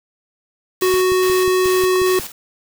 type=noise with tremolo; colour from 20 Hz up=white; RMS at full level=-29 dBFS; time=0.81-2.32 s; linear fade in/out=2 ms; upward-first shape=square; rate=2.4 Hz; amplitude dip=65%
type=tone; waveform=square; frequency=370 Hz; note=F#4; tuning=in tune; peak=-14 dBFS; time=0.82-2.19 s; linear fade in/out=2 ms
type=click train; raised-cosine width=5 ms; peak=-20 dBFS; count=8; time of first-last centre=0.94-2.197 s; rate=5.57 Hz
type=tone with exponential growth; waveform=sine; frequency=1073 Hz; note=C6; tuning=43 cents sharp; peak=-21 dBFS; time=1.83-1.96 s; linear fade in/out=0 ms; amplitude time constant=28 ms
effects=none